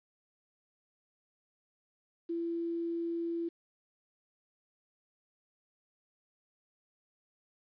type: tone with quantisation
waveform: sine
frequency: 336.8 Hz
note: E4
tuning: 37 cents sharp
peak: -32 dBFS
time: 2.29-3.49 s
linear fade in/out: 10 ms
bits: 10
effects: resampled to 11025 Hz